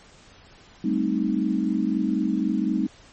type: chord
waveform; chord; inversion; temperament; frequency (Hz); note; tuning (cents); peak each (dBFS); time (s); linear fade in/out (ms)
sine; A half-diminished seventh; third; equal; 196 / 220 / 261.6 / 311.1; G3 / A3 / C4 / Eb4; 0 / 0 / 0 / 0; -26 / -26 / -27 / -26; 0.84-2.87; 5
effects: pink hiss -51 dBFS RMS until 3.12 s + MP3 32 kbps